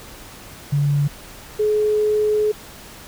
sine tone pair in turn, 143.8 / 424.4 Hz, D3 / G#4, -36 / +38 cents, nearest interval octave + perfect fifth, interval 1874 cents, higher second, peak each -15 dBFS, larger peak neither, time 0.72-1.08 / 1.59-2.52 s, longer second, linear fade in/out 10 ms, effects pink hiss -40 dBFS RMS until 3.07 s

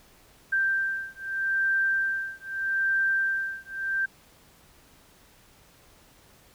sine beating tone pair, 1572 / 1572.8 Hz, G6 / G6, +4 / +5 cents, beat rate 0.8 Hz, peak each -27 dBFS, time 0.52-4.06 s, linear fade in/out 10 ms, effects pink hiss -57 dBFS RMS until 6.54 s

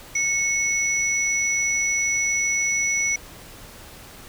sine tone pair together, 2200 / 5887 Hz, C#7 / F#8, -14 / -10 cents, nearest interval octave + perfect fourth, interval 1704 cents, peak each -22 / -23 dBFS, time 0.15-3.16 s, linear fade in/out 5 ms, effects pink hiss -43 dBFS RMS until 4.28 s

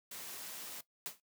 white noise, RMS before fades -46 dBFS, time 0.11-0.81 s, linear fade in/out 5 ms
white noise with exponential decay, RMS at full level -37 dBFS, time 1.06-1.2 s, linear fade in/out 0 ms, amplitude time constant 30 ms
effects noise-tail reverb RT60 0.1 s tail -17 dB re dry + high-pass 150 Hz 12 dB/octave

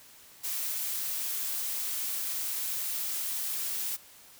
blue noise, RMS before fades -33 dBFS, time 0.43-3.97 s, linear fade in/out 20 ms, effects white hiss -54 dBFS RMS until 4.39 s

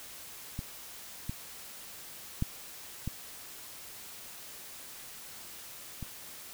clicks, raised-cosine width 5 ms, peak -23 / -22 / -16 / -21 / -26 dBFS, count 5, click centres 0.591 / 1.295 / 2.424 / 3.076 / 6.027 s, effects white hiss -47 dBFS RMS until 6.53 s

